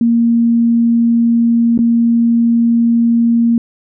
sine tone with dropouts, 233.1 Hz, A#3, in tune, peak -8 dBFS, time 0.01-3.58 s, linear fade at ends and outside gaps 2 ms, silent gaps 1.777-1.789 s, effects none

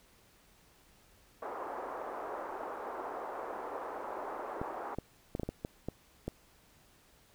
white band-pass noise, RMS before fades -41 dBFS, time 1.42-4.95 s, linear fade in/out 5 ms, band 340 to 1100 Hz, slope 24 dB/octave
clicks, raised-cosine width 2 ms, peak -22 dBFS, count 9, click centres 4.615 / 4.986 / 5.351 / 5.397 / 5.433 / 5.49 / 5.649 / 5.886 / 6.28 s
effects pink hiss -64 dBFS RMS until 7.34 s

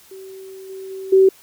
sine tone with level steps, 382.6 Hz, G4, 42 cents flat, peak -34 / -30 / -28 / -8 dBFS, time 0.11-1.29 s, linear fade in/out 5 ms, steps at 0.69 / 0.9 / 1.12 s, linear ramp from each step 10 ms, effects white hiss -49 dBFS RMS until 1.42 s

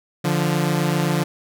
sawtooth tone pair together, 146.83 / 174.49 Hz, D3 / F3, 0 / -1 cents, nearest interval minor third, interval 299 cents, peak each -17 dBFS, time 0.24-1.24 s, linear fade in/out 10 ms, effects none

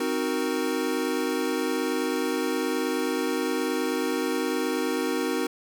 square chord, C half-diminished seventh, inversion none, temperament equal, 261.6 / 311.1 / 370 / 466.2 Hz, C4 / Eb4 / Gb4 / Bb4, 0 / 0 / 0 / 0 cents, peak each -31 dBFS, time 0-5.47 s, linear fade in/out 5 ms, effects none

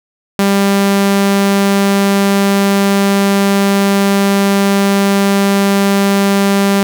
sawtooth tone, 198.3 Hz, G3, 20 cents sharp, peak -5 dBFS, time 0.39-6.83 s, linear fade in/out 0 ms, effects none

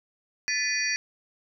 sine tone cluster, 1750 / 1996 / 2451 / 4566 / 5740 Hz, A6 / B6 / D#7 / D8 / F8, -10 / +18 / -27 / -50 / +47 cents, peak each -31 dBFS, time 0.48-0.96 s, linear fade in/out 0 ms, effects none

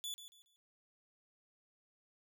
sawtooth tone with echo, 3456 Hz, A7, 32 cents flat, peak -37 dBFS, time 0.04-0.14 s, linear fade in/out 0 ms, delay 140 ms, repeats 3, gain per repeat -11 dB, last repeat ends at 0.56 s, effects none

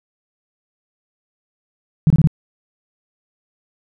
sine tone bursts, 155.56 Hz, D#3, in tune, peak -8 dBFS, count 4, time 2.07-2.273 s, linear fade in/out 0 ms, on 32 ms, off 25 ms, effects none

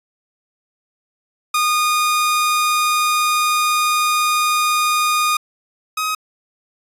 sawtooth tone pair in turn, 1226 / 1262.7 Hz, D#6 / D#6, -26 / +25 cents, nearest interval minor second, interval 51 cents, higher second, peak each -11 / -15 dBFS, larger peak first, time 1.54-5.37 / 5.97-6.15 s, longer first, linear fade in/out 5 ms, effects resampled to 32000 Hz

